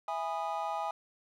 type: chord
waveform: triangle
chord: E major seventh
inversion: none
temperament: just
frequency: 659.3 / 824.1 / 988.9 / 1236.1 Hz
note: E5 / G#5 / B5 / D#6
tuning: 0 / -14 / +2 / -12 cents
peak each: -37 / -33 / -39 / -38 dBFS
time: 0.08-0.91 s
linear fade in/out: 2 ms
effects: none